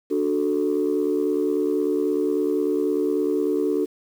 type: chord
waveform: sine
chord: D major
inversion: none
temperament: equal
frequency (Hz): 293.7 / 370 / 440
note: D4 / F#4 / A4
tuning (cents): 0 / 0 / 0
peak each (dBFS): -23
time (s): 0.1-3.86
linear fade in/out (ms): 20
effects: tanh soft clip ceiling -13 dBFS + 8-bit